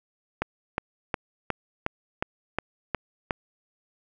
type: click train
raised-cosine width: 0.5 ms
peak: -10 dBFS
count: 9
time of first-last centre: 0.42-3.308 s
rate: 2.77 Hz
effects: none